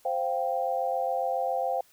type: chord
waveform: sine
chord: C suspended fourth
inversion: none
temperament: just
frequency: 523.3 / 697.7 / 784.9 Hz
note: C5 / F5 / G5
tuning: 0 / -2 / +2 cents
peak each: -30 dBFS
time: 0.05-1.81 s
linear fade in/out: 5 ms
effects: white hiss -61 dBFS RMS until 1.92 s